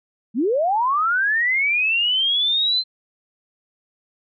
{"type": "linear sweep", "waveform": "sine", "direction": "up", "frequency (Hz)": [197.2, 4121], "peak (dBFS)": -16, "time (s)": [0.34, 2.84], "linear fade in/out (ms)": 50, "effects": ["MP3 96 kbps"]}